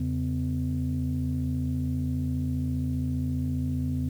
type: tone cluster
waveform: sine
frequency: 82.7 / 137.6 / 252.8 Hz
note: E2 / C#3 / B3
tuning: +6 / -12 / +41 cents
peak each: -29 dBFS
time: 0-4.09 s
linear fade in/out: 5 ms
effects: tanh soft clip ceiling -19 dBFS + 9-bit